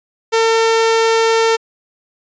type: tone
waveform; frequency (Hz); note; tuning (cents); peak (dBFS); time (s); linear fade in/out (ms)
sawtooth; 452; A4; +47; -7; 0.32-1.57; 20
effects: resampled to 16000 Hz